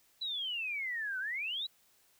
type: exponential two-way sweep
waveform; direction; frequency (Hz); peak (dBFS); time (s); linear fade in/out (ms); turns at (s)
sine; down then up; 4010 to 1480 to 4010; -34; 0.21-1.67; 10; 1.19
effects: white hiss -68 dBFS RMS until 2.19 s